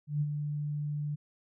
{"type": "tone with ADSR envelope", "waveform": "sine", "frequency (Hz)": 147.7, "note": "D3", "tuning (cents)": 10, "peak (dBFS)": -25, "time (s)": [0.07, 1.16], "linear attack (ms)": 140, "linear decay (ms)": 46, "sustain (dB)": -6, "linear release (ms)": 17, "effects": []}